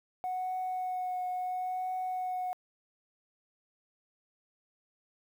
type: tone with vibrato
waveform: sine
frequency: 736 Hz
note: F#5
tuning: 9 cents flat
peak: -30 dBFS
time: 0.24-2.53 s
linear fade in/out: 0 ms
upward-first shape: triangle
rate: 0.73 Hz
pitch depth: 16 cents each way
effects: tanh soft clip ceiling -29 dBFS + 10-bit